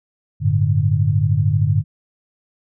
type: chord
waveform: sine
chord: G suspended second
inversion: none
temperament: equal with one note detuned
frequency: 96.99 / 110 / 146.83 Hz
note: G2 / A2 / D3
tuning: -18 / 0 / 0 cents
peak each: -18 dBFS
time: 0.4-1.84 s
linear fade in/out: 50 ms
effects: none